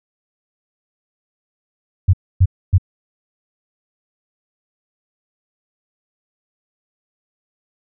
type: tone bursts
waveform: sine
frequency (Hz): 92.5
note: F#2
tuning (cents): 0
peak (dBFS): -7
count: 3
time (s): 2.08-2.782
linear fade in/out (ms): 10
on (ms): 54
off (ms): 270
effects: none